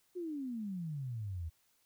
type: exponential sweep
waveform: sine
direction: down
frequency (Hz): 370 to 77.78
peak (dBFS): -37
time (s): 0.15-1.5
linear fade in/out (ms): 20
effects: white hiss -73 dBFS RMS until 1.85 s